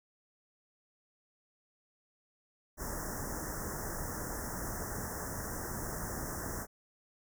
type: band-stop noise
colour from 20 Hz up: pink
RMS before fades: -39 dBFS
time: 2.77-6.67 s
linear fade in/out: 50 ms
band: 1900 to 5400 Hz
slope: 96 dB/octave
effects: none